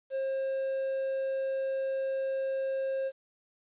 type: tone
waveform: triangle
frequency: 535 Hz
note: C5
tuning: 38 cents sharp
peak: -27 dBFS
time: 0.1-3.12 s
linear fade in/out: 50 ms
effects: resampled to 8000 Hz + 11-bit